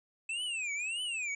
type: tone with vibrato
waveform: square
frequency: 2603 Hz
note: E7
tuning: 22 cents flat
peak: -34 dBFS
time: 0.29-1.35 s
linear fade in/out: 5 ms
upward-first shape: triangle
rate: 1.7 Hz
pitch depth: 270 cents each way
effects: resampled to 22050 Hz